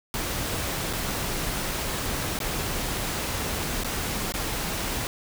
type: noise with dropouts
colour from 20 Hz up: pink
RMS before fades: -29 dBFS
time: 0.14-5.07 s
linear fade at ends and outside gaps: 1 ms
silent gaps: 0.929-0.933 / 2.39-2.402 / 3.836-3.845 / 4.322-4.339 s
effects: none